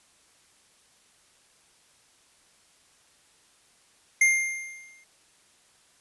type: tone with exponential decay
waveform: square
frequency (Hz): 2111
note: C7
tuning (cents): +15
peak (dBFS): -16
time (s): 4.21-5.04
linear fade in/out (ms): 5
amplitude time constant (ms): 180
effects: white hiss -61 dBFS RMS until 6 s + resampled to 24000 Hz